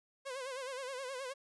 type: tone with vibrato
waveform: sawtooth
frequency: 524 Hz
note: C5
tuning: 2 cents sharp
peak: -36 dBFS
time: 0.25-1.34 s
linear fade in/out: 20 ms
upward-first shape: sine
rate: 9.5 Hz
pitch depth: 96 cents each way
effects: resampled to 24000 Hz